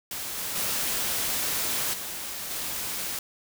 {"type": "noise with level steps", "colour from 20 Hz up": "white", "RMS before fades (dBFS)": [-34, -32, -28, -35, -32], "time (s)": [0.11, 3.19], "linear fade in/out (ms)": 2, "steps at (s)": [0.37, 0.55, 1.93, 2.5], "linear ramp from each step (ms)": 10, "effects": []}